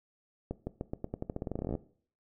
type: accelerating click train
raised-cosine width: 2 ms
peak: -21 dBFS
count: 22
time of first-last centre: 0.51-1.752 s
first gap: 160 ms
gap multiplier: 0.88
effects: noise-tail reverb RT60 0.5 s tail -18 dB re dry